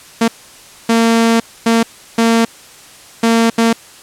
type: tone bursts at uneven times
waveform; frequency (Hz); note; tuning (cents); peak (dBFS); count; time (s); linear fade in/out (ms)
sawtooth; 228.9; A#3; -31; -5; 6; 0.21-0.28 / 0.89-1.4 / 1.66-1.83 / 2.18-2.45 / 3.23-3.5 / 3.58-3.73; 5
effects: white hiss -39 dBFS RMS until 4.02 s + low-pass 10000 Hz 12 dB/octave